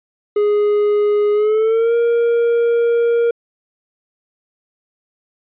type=tone with pitch glide; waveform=triangle; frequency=415.3 to 468.9 Hz; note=G#4 to A#4; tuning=0 to +10 cents; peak=-10 dBFS; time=0.36-3.31 s; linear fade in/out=5 ms; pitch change=+210 cents; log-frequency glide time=1.33-1.95 s; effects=resampled to 8000 Hz